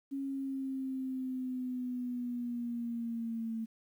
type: linear sweep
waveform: sine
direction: down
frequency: 275.3 to 223.5 Hz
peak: -34 dBFS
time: 0.11-3.66 s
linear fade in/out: 20 ms
effects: 11-bit